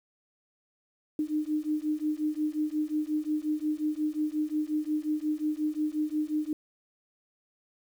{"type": "beating tone pair", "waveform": "sine", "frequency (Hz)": [302.2, 307.8], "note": ["D4", "D#4"], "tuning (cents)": [50, -19], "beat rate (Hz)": 5.6, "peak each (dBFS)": [-30, -30], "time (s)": [1.19, 6.53], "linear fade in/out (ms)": 2, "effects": ["9-bit"]}